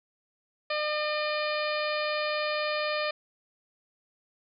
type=harmonic tone; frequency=604 Hz; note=D5; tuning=48 cents sharp; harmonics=1 / 2 / 3 / 4 / 5 / 6 / 7 / 8; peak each=-30 / -34 / -36 / -35 / -41 / -42 / -40 / -41 dBFS; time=0.7-3.11 s; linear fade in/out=5 ms; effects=none